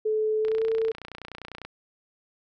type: tone with pitch glide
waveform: sine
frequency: 432.8 to 447 Hz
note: A4 to A4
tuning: -29 to +27 cents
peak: -22 dBFS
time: 0.05-0.92 s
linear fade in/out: 10 ms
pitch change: +56 cents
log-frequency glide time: 0.4-0.65 s
type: click train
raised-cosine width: 0.3 ms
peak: -23 dBFS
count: 37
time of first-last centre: 0.45-1.65 s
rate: 30 Hz
effects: none